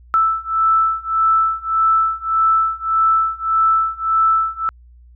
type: beating tone pair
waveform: sine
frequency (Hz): 1318.5 / 1320.2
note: E6 / E6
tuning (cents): 0 / +2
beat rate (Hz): 1.7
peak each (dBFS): -17 / -16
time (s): 0.14-4.69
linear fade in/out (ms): 0
effects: added 60 Hz sine -42 dBFS peak until 5.15 s